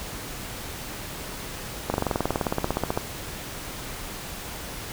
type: slowing click train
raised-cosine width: 1 ms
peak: -9 dBFS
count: 21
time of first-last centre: 1.9-2.975 s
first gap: 40 ms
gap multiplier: 1.03
effects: pink hiss -36 dBFS RMS until 4.92 s